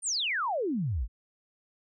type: exponential sweep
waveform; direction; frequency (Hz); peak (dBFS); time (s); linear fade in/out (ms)
sine; down; 9400 to 46.02; -27; 0.02-1.08; 50
effects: none